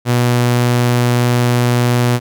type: tone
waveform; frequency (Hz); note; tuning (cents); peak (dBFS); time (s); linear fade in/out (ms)
sawtooth; 121.7; B2; -25; -7; 0.05-2.2; 50
effects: none